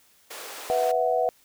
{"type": "high-pass noise", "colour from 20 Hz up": "pink", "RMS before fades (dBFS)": -39, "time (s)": [0.3, 0.92], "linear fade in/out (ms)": 10, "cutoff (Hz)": 410, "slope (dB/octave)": 24}
{"type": "chord", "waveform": "sine", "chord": "B suspended fourth", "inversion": "none", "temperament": "just", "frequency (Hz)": [493.9, 658.5, 740.8], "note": ["B4", "E5", "F#5"], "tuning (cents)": [0, -2, 2], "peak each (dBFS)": -25, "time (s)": [0.7, 1.29], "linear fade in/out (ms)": 0}
{"effects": ["white hiss -60 dBFS RMS until 1.44 s"]}